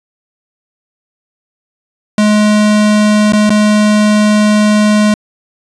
square tone with dropouts, 210.9 Hz, G#3, 27 cents sharp, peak -7 dBFS, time 2.18-5.14 s, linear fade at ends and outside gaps 2 ms, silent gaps 3.323-3.333 / 3.495-3.503 s, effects resampled to 22050 Hz

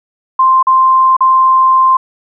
sine tone with dropouts, 1046.5 Hz, C6, in tune, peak -5 dBFS, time 0.39-1.97 s, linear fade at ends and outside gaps 5 ms, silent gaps 0.628-0.669 / 1.167-1.206 s, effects none

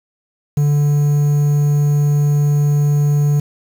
triangle tone with quantisation, 145.9 Hz, D3, 11 cents flat, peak -9 dBFS, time 0.57-3.4 s, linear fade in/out 5 ms, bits 6, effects none

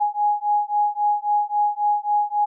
sine beating tone pair, 829 / 832.7 Hz, G#5 / G#5, -3 / +4 cents, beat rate 3.7 Hz, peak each -21 dBFS, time 0-2.46 s, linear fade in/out 20 ms, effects none

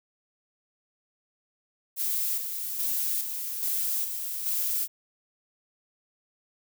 violet noise with tremolo, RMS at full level -28 dBFS, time 1.96-4.88 s, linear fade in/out 50 ms, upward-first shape square, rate 1.2 Hz, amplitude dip 45%, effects none

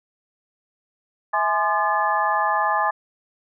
sine tone cluster, 650 / 837 / 1040 / 1203 / 1724 Hz, E5 / G#5 / C6 / D6 / A6, -24 / +13 / -11 / +41 / -36 cents, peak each -28 / -22 / -24 / -25 / -26 dBFS, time 1.33-2.91 s, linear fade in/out 10 ms, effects none

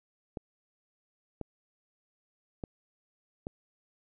clicks, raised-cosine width 2 ms, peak -23 dBFS, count 4, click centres 0.372 / 1.413 / 2.638 / 3.469 s, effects none

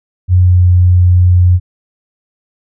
sine tone with pitch glide, 90.6 to 89.71 Hz, F#2 to F2, -36 to +47 cents, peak -4 dBFS, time 0.28-1.6 s, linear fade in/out 50 ms, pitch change -17 cents, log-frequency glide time 0.41-0.7 s, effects none

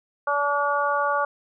harmonic tone, 287.2 Hz, D4, 39 cents flat, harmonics 2 / 3 / 4 / 5, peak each -26 / -27 / -24 / -27 dBFS, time 0.27-1.25 s, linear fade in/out 5 ms, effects none

